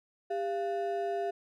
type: ring-modulated tone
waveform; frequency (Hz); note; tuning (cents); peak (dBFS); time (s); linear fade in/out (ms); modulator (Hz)
triangle; 544; C#5; -33; -25; 0.3-1.31; 10; 145
effects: none